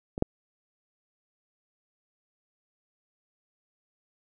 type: clicks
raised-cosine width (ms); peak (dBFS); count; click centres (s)
2; -20 / -8; 2; 0.179 / 0.224
effects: none